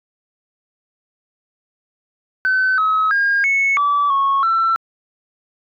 sine tone with pitch steps, 1522 / 1281 / 1619 / 2202 / 1153 / 1100 / 1341 Hz, F#6 / E6 / G#6 / C#7 / D6 / C#6 / E6, +48 / -50 / -45 / -12 / -32 / -14 / +29 cents, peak -12 dBFS, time 2.45-4.76 s, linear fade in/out 0 ms, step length 330 ms, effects tanh soft clip ceiling -10 dBFS

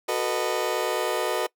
30% pulse chord, B dominant seventh, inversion second, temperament just, 370.4 / 444.5 / 493.9 / 617.4 Hz, F#4 / A4 / B4 / D#5, +2 / +18 / 0 / -14 cents, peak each -27 dBFS, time 0.08-1.47 s, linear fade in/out 10 ms, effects noise-tail reverb RT60 0.1 s tail -22 dB re dry

